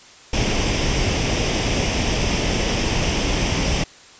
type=noise with comb filter; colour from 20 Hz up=pink; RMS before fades=-20 dBFS; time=0.33-3.84 s; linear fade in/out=5 ms; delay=0.36 ms; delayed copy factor=+0.55; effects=white hiss -45 dBFS RMS until 4.19 s + resampled to 16000 Hz